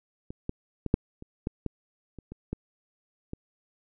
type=clicks; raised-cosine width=3 ms; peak=-25 / -17 / -17 / -7 / -29 / -16 / -17 / -29 / -27 / -18 / -22 dBFS; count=11; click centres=0.305 / 0.494 / 0.863 / 0.941 / 1.224 / 1.471 / 1.663 / 2.187 / 2.32 / 2.53 / 3.334 s; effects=none